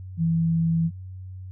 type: tone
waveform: sine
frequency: 164.81 Hz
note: E3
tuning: in tune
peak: -19 dBFS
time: 0.17-0.91 s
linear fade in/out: 50 ms
effects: added 93 Hz sine -35 dBFS peak until 1.51 s